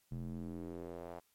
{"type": "tone with band-pass filter sweep", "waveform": "square", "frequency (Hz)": 42.79, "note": "F1", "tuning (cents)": -35, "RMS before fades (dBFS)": -44, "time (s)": [0.11, 1.2], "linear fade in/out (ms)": 10, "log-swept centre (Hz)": [150, 710], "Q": 2, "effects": ["white hiss -74 dBFS RMS until 1.34 s", "MP3 64 kbps"]}